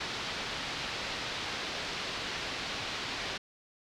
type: low-pass noise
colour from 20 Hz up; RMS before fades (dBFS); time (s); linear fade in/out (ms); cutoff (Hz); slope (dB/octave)
white; -37; 0-3.38; 10; 4500; 24
effects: none